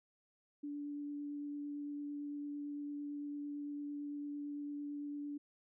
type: tone with vibrato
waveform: sine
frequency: 290 Hz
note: D4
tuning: 22 cents flat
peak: -40 dBFS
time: 0.63-5.38 s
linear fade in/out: 10 ms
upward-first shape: triangle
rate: 8.9 Hz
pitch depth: 9 cents each way
effects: none